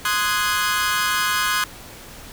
sawtooth chord, Ab dominant seventh, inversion first, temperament equal with one note detuned, 1042.3 / 1244.5 / 1480 / 1661.2 Hz, C6 / Eb6 / Gb6 / Ab6, -7 / 0 / 0 / 0 cents, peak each -21 dBFS, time 0.05-1.64 s, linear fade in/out 2 ms, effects pink hiss -40 dBFS RMS until 2.32 s

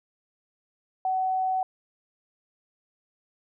sine tone, 752 Hz, F#5, 28 cents sharp, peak -23 dBFS, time 1.05-1.63 s, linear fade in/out 2 ms, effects none

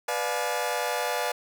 sawtooth chord, B diminished seventh, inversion none, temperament just, 493.9 / 592.7 / 711.2 / 853.4 Hz, B4 / D5 / F5 / Ab5, 0 / +16 / +31 / +47 cents, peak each -28 dBFS, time 0.08-1.32 s, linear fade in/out 5 ms, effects 9-bit

